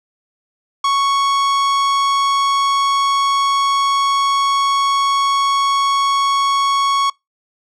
45% pulse tone, 1108.7 Hz, C#6, in tune, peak -13 dBFS, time 0.84-7.1 s, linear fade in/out 5 ms, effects noise-tail reverb RT60 0.2 s tail -26 dB re dry + low-pass 6000 Hz 12 dB/octave

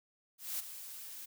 blue noise with ADSR envelope, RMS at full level -36 dBFS, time 0.38-1.26 s, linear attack 210 ms, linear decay 18 ms, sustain -11 dB, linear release 14 ms, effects none

